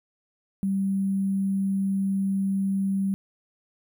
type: tone with sample-and-hold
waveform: sine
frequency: 194.6 Hz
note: G3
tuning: 12 cents flat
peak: -22 dBFS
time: 0.63-3.14 s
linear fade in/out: 0 ms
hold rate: 11025 Hz
effects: none